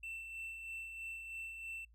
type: tone with tremolo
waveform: triangle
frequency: 2679 Hz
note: E7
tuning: 27 cents sharp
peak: -40 dBFS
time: 0.03-1.85 s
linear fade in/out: 5 ms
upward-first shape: sine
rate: 3.1 Hz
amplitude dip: 40%
effects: noise-tail reverb RT60 0.1 s tail -25 dB re dry + added 56 Hz sine -61 dBFS peak until 1.94 s